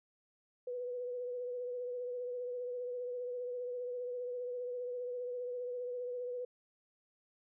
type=tone with vibrato; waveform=sine; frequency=493.3 Hz; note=B4; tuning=2 cents flat; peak=-37 dBFS; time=0.67-6.45 s; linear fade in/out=5 ms; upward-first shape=triangle; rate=15 Hz; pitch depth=34 cents each way; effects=none